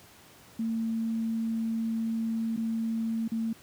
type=tone with dropouts; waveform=sine; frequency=225.7 Hz; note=A3; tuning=44 cents sharp; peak=-27 dBFS; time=0.59-3.53 s; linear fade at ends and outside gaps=5 ms; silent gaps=2.564-2.573 / 3.279-3.317 s; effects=pink hiss -54 dBFS RMS until 3.62 s + high-pass 80 Hz 12 dB/octave